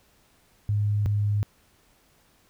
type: tone pair in turn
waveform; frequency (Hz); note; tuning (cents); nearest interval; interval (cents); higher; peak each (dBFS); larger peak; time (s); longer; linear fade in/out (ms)
sine; 103.7 / 103.3; G#2 / G#2; -2 / -9; unison; 7; first; -21; neither; 0.69-1.06 / 1.06-1.43; neither; 0
effects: pink hiss -62 dBFS RMS until 2.49 s